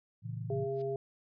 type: chord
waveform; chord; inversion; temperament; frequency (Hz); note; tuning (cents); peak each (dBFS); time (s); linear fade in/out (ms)
sine; A# diminished; none; equal with one note detuned; 113.55 / 138.59 / 164.81; A#2 / C#3 / E3; -45 / 0 / 0; -38 / -43 / -43; 0.22-0.68; 50
type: harmonic tone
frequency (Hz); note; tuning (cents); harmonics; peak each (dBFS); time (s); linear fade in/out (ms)
135.3; C#3; -42; 1 / 3 / 5; -40 / -33 / -41; 0.5-0.96; 2
type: noise with exponential growth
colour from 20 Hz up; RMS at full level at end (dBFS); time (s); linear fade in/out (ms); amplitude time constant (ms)
blue; -48; 0.7-0.82; 5; 25
effects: resampled to 11025 Hz